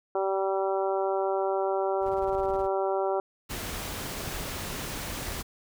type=harmonic tone; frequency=193.2 Hz; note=G3; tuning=25 cents flat; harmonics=2 / 3 / 4 / 5 / 6 / 7; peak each=-28 / -30 / -31 / -36 / -41 / -39 dBFS; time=0.15-3.2 s; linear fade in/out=2 ms
type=noise with tremolo; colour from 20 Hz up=brown; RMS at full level=-40 dBFS; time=2.01-2.69 s; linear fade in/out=50 ms; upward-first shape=square; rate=19 Hz; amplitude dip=60%
type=noise; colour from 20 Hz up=pink; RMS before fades=-35 dBFS; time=3.49-5.43 s; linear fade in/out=20 ms
effects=none